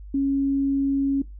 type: tone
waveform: sine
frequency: 275.4 Hz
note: C#4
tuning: 11 cents flat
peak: -19 dBFS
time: 0.14-1.22 s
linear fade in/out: 5 ms
effects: noise-tail reverb RT60 0.2 s tail -19 dB re dry + added 50 Hz sine -37 dBFS peak until 1.39 s